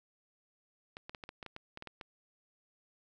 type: clicks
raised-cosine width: 0.3 ms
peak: -28 dBFS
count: 12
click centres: 0.969 / 1.095 / 1.148 / 1.238 / 1.291 / 1.428 / 1.463 / 1.564 / 1.774 / 1.824 / 1.873 / 2.012 s
effects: none